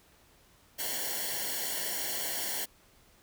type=noise with comb filter; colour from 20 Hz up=white; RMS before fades=-34 dBFS; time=0.78-2.66 s; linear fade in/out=20 ms; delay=0.8 ms; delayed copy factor=-0.85; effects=pink hiss -62 dBFS RMS until 3.22 s

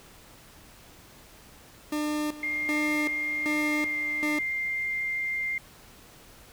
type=tone with tremolo; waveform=40% pulse; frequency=300.5 Hz; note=D4; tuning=40 cents sharp; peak=-26 dBFS; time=1.92-4.39 s; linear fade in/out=5 ms; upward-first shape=square; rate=1.3 Hz; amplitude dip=80%
type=tone with pitch glide; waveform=sine; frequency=2117 to 2102 Hz; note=C7 to C7; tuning=+20 to +7 cents; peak=-27 dBFS; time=2.43-5.58 s; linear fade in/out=2 ms; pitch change=-13 cents; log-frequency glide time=3.85-3.96 s
effects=pink hiss -52 dBFS RMS until 6.52 s

